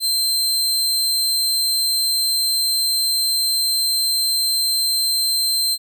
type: tone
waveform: sawtooth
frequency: 4124 Hz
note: C8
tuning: 26 cents flat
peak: -14 dBFS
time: 0-5.78 s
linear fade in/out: 50 ms
effects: none